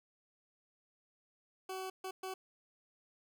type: tone bursts at uneven times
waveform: 20% pulse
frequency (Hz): 377.2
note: F#4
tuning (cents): +33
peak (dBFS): -35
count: 3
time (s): 1.69-1.9 / 2.04-2.11 / 2.23-2.34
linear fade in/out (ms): 5
effects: none